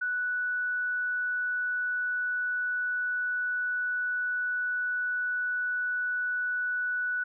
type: tone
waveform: sine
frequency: 1480 Hz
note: F#6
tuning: in tune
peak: -27 dBFS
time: 0.01-7.24 s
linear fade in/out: 10 ms
effects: none